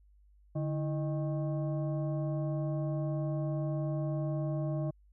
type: tone with frequency modulation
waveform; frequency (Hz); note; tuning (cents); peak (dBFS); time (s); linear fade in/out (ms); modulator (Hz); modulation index
sine; 146.83; D3; 0; -30; 0.55-4.91; 10; 472; 0.79
effects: added 50 Hz sine -59 dBFS peak until 5.12 s